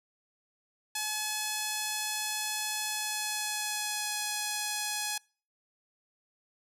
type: tone with pitch glide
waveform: 5% pulse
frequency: 853 to 840.8 Hz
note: G#5 to G#5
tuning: +46 to +21 cents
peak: -19 dBFS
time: 0.95-5.18 s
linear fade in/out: 5 ms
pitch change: -25 cents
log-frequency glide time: 2.87-4.18 s
effects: noise-tail reverb RT60 0.4 s tail -26 dB re dry